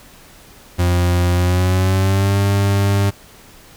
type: tone with pitch glide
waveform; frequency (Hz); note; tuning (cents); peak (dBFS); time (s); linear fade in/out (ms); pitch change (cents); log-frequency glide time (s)
40% pulse; 88.3 to 99.69; F2 to G2; +20 to +30; -12; 0.78-3.11; 20; +210; 1.33-2.38
effects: pink hiss -44 dBFS RMS until 3.76 s